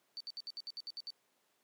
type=tone bursts; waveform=sine; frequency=4555 Hz; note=C#8; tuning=46 cents sharp; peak=-40 dBFS; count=10; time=0.17-1.104 s; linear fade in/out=0 ms; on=34 ms; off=66 ms; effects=pink hiss -75 dBFS RMS until 1.63 s + high-pass 300 Hz 12 dB/octave